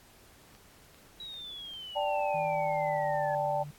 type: click train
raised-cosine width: 0.2 ms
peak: -39 dBFS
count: 4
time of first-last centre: 0.55-1.736 s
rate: 2.53 Hz
type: exponential sweep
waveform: sine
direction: down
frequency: 3900 to 1690 Hz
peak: -40 dBFS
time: 1.2-3.35 s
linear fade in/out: 2 ms
type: chord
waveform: sine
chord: D suspended fourth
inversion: none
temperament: just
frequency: 587.3 / 783.1 / 881 Hz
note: D5 / G5 / A5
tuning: 0 / -2 / +2 cents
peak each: -31 / -32 / -33 dBFS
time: 1.95-3.64 s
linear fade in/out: 20 ms
type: tone with pitch glide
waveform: sine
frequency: 158.6 to 146.28 Hz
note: D#3 to D3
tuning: +33 to -7 cents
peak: -40 dBFS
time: 2.34-3.71 s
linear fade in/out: 5 ms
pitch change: -140 cents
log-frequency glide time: 2.59-3.36 s
effects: pink hiss -58 dBFS RMS until 3.78 s + AAC 64 kbps